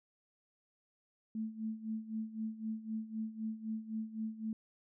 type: tone with tremolo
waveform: sine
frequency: 220 Hz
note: A3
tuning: in tune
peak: -34 dBFS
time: 1.35-4.53 s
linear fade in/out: 2 ms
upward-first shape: sine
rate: 3.9 Hz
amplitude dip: 80%
effects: none